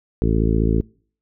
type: harmonic tone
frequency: 55.1 Hz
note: A1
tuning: 3 cents sharp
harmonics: 1 / 2 / 3 / 4 / 5 / 6 / 7 / 8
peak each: -19 / -22 / -24 / -25 / -26 / -27 / -27 / -28 dBFS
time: 0.22-0.81 s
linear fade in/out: 0 ms
effects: noise-tail reverb RT60 0.5 s tail -26 dB re dry